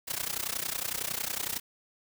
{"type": "noise with amplitude modulation", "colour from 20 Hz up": "white", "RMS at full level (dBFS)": -30, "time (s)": [0.07, 1.6], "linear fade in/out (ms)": 20, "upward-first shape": "sine", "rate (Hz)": 30.9, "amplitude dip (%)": 90, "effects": []}